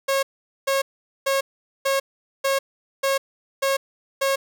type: tone bursts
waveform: sawtooth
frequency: 545 Hz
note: C#5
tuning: 29 cents flat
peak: -15 dBFS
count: 8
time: 0.08-4.36 s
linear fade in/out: 10 ms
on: 150 ms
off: 440 ms
effects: none